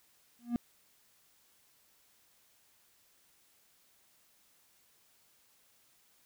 triangle tone with exponential growth, 238.6 Hz, A#3, 41 cents sharp, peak -23 dBFS, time 0.39-0.56 s, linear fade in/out 0 ms, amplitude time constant 35 ms, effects white hiss -68 dBFS RMS until 6.25 s

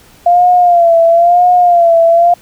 sine tone with vibrato, 692 Hz, F5, 16 cents flat, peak -4 dBFS, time 0.26-2.34 s, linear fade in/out 5 ms, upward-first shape sine, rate 1 Hz, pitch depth 67 cents each way, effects pink hiss -43 dBFS RMS until 2.41 s

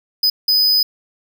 square tone bursts at uneven times, 5000 Hz, D#8, 8 cents sharp, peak -12 dBFS, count 2, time 0.23-0.3 / 0.48-0.83 s, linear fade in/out 5 ms, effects none

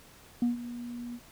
sine tone with ADSR envelope, 240.2 Hz, B3, 48 cents flat, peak -20 dBFS, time 0.42-1.2 s, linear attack 4 ms, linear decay 140 ms, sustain -16 dB, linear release 56 ms, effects tanh soft clip ceiling -21 dBFS + pink hiss -55 dBFS RMS until 1.31 s

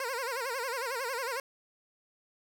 15% pulse tone with vibrato, 501 Hz, B4, 25 cents sharp, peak -26 dBFS, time 0-1.4 s, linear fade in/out 2 ms, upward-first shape sine, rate 11 Hz, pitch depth 160 cents each way, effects none

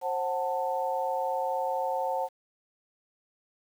sine chord, F# diminished, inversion second, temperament just, 532.8 / 740 / 888 Hz, C5 / F#5 / A5, +31 / 0 / +16 cents, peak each -31 / -32 / -31 dBFS, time 0.01-2.29 s, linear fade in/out 50 ms, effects 9-bit

